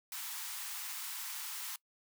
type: high-pass noise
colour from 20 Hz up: white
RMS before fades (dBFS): -42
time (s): 0.12-1.76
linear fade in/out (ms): 2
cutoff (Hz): 800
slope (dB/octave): 96
effects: noise-tail reverb RT60 0.1 s tail -22 dB re dry